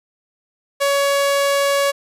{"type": "tone", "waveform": "sawtooth", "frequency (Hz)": 561, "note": "C#5", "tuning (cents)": 21, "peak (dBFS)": -11, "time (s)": [0.8, 1.92], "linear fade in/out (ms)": 20, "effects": ["resampled to 32000 Hz"]}